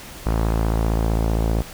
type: tone with low-pass filter sweep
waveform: sawtooth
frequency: 55.4 Hz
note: A1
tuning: 13 cents sharp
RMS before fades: -20 dBFS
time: 0.26-1.62 s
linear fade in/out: 0 ms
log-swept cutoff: 1200 to 680 Hz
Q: 1.2
effects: pink hiss -38 dBFS RMS until 1.73 s